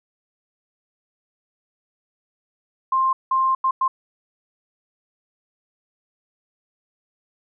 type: tone bursts at uneven times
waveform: sine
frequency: 1054 Hz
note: C6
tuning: 12 cents sharp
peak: -16 dBFS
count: 4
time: 2.92-3.13 / 3.31-3.55 / 3.64-3.71 / 3.81-3.88 s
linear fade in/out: 5 ms
effects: none